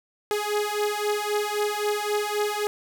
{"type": "beating tone pair", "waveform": "sawtooth", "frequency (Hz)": [415.3, 419.1], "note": ["G#4", "G#4"], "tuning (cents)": [0, 16], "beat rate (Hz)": 3.8, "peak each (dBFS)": -23, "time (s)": [0.31, 2.67], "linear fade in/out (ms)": 0, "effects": []}